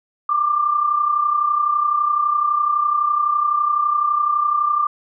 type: tone pair together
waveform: sine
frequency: 1159 / 1190.9 Hz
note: D6 / D6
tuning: -23 / +24 cents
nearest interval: unison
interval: 47 cents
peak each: -23 / -16 dBFS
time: 0.29-4.87 s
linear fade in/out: 5 ms
effects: none